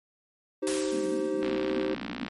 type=chord; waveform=triangle; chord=C minor; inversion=first; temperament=equal with one note detuned; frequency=311.1 / 384.8 / 523.3 Hz; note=Eb4 / G4 / C5; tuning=0 / -32 / 0 cents; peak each=-29 / -28 / -31 dBFS; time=0.62-1.95 s; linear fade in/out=10 ms
type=noise with exponential decay; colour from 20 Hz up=white; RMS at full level=-31 dBFS; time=0.67-1.82 s; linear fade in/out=0 ms; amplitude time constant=250 ms
type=band-pass noise; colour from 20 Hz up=white; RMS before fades=-38 dBFS; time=0.92-2.28 s; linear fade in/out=10 ms; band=200 to 280 Hz; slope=48 dB/octave
type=click train; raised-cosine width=0.3 ms; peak=-19 dBFS; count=52; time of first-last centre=1.43-2.281 s; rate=59.9 Hz
effects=MP3 48 kbps